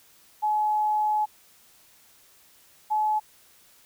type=tone pair in turn; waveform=sine; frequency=850 / 855.4 Hz; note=G#5 / A5; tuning=+40 / -49 cents; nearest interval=unison; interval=11 cents; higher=second; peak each=-21 / -21 dBFS; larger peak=neither; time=0.42-1.26 / 2.9-3.2 s; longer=first; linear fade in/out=20 ms; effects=white hiss -57 dBFS RMS until 3.85 s